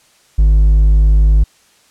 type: tone with hard clipping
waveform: sine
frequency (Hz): 51.91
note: G#1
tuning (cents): 0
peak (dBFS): -7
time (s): 0.38-1.44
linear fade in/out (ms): 10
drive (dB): 3
effects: white hiss -51 dBFS RMS until 1.9 s + low-pass 9000 Hz 12 dB/octave